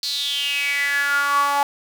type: tone with high-pass filter sweep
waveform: sawtooth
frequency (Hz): 283.8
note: C#4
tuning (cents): +41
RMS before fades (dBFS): -21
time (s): 0.03-1.63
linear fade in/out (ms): 2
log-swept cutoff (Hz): 4400 to 880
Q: 8.5
effects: none